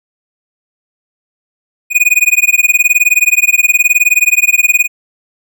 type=tone with tremolo; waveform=square; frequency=2469 Hz; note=D#7; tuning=14 cents flat; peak=-4 dBFS; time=1.9-4.88 s; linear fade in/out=50 ms; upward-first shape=sine; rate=19 Hz; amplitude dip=100%; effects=none